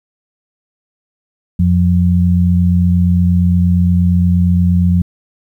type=tone pair together; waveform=sine; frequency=88.55 / 177.1 Hz; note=F2 / F3; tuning=+24 / +24 cents; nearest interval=octave; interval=1200 cents; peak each=-11 dBFS; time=1.59-5.02 s; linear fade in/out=5 ms; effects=8-bit